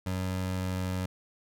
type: tone with pitch glide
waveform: 25% pulse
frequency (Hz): 93.1 to 92.46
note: F#2 to F#2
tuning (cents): +11 to -1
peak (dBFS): -26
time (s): 0.06-1.06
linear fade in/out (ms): 5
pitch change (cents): -12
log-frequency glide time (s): 0.44-0.78
effects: none